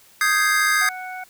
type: chord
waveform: square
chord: Ab major seventh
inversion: second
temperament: equal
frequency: 1244.5 / 1568 / 1661.2 / 2093 Hz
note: Eb6 / G6 / Ab6 / C7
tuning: 0 / 0 / 0 / 0 cents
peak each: -23 dBFS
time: 0.21-0.89 s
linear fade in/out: 2 ms
type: harmonic tone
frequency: 740 Hz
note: F#5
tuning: in tune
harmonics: 1 / 2 / 3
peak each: -32 / -35 / -37 dBFS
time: 0.81-1.24 s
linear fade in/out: 5 ms
effects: white hiss -52 dBFS RMS until 1.29 s